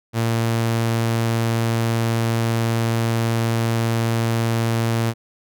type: tone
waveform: sawtooth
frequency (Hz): 114.8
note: A#2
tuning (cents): -26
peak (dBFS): -14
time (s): 0.13-5.14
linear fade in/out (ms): 50
effects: none